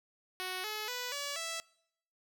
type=tone with pitch steps; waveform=5% pulse; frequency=370 / 427.5 / 493.9 / 570.6 / 659.3 Hz; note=F#4 / A4 / B4 / C#5 / E5; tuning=0 / -50 / 0 / +50 / 0 cents; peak=-25 dBFS; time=0.4-1.6 s; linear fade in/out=0 ms; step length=240 ms; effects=noise-tail reverb RT60 0.7 s tail -23 dB re dry